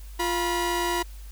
sawtooth tone pair together, 349 / 971 Hz, F4 / B5, -1 / -30 cents, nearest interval octave + tritone, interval 1771 cents, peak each -23 dBFS, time 0.19-1.03 s, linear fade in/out 10 ms, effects added 50 Hz sine -38 dBFS peak until 1.31 s + white hiss -53 dBFS RMS until 1.31 s

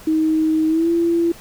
sine tone with pitch glide, 315.2 to 337.8 Hz, D#4 to E4, +23 to +42 cents, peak -14 dBFS, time 0.07-1.32 s, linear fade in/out 5 ms, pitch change +119 cents, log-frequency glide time 0.68-0.9 s, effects pink hiss -42 dBFS RMS until 1.4 s

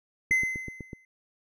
click train, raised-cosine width 3 ms, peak -25 dBFS, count 6, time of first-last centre 0.31-0.932 s, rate 8.04 Hz
triangle tone with exponential decay, 2054 Hz, C7, 33 cents flat, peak -17 dBFS, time 0.31-1.05 s, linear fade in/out 2 ms, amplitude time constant 160 ms
effects none

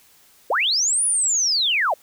sine linear two-way sweep, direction up then down, 387.5 to 9956 to 529 Hz, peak -17 dBFS, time 0.5-1.94 s, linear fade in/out 5 ms, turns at 1.05 s, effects white hiss -54 dBFS RMS until 2.02 s

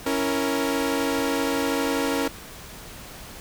sawtooth chord, A# diminished, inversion first, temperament equal, 277.2 / 329.6 / 466.2 Hz, C#4 / E4 / A#4, 0 / 0 / 0 cents, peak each -21 / -26 / -23 dBFS, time 0.06-2.28 s, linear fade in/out 5 ms, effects pink hiss -41 dBFS RMS until 3.4 s

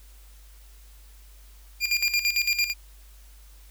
25% pulse tone with tremolo, 2404 Hz, D7, 40 cents sharp, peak -16 dBFS, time 1.8-2.74 s, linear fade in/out 50 ms, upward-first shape square, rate 8.9 Hz, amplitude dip 70%, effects added 50 Hz sine -47 dBFS peak until 3.7 s + white hiss -57 dBFS RMS until 3.7 s

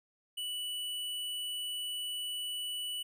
square tone, 2960 Hz, F#7, in tune, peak -36 dBFS, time 0.37-3.03 s, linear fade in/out 10 ms, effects none

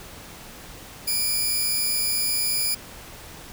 5% pulse tone pair together, 2349 / 4977 Hz, D7 / D#8, 0 / 0 cents, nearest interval octave + minor second, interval 1300 cents, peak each -18 / -16 dBFS, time 1.07-2.75 s, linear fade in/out 10 ms, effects pink hiss -42 dBFS RMS until 3.52 s

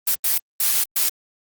blue noise bursts at uneven times, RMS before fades -19 dBFS, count 4, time 0.07-0.15 / 0.24-0.38 / 0.6-0.84 / 0.96-1.09 s, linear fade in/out 5 ms, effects Opus 24 kbps

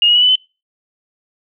sine tone with pitch steps, 2852 / 2897 / 2942 / 2989 / 3036 Hz, F7 / F#7 / F#7 / F#7 / F#7, +36 / -37 / -11 / +17 / +44 cents, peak -8 dBFS, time 0.02-0.355 s, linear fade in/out 2 ms, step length 67 ms, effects noise-tail reverb RT60 0.3 s tail -25 dB re dry

